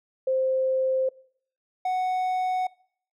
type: tone pair in turn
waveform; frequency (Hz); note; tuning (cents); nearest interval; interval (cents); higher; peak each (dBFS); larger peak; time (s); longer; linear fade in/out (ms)
sine / triangle; 523.3 / 740.2; C5 / F#5; 0 / 0; tritone; 600; second; -21; neither; 0.27-1.09 / 1.85-2.67; neither; 5
effects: noise-tail reverb RT60 0.6 s tail -23 dB re dry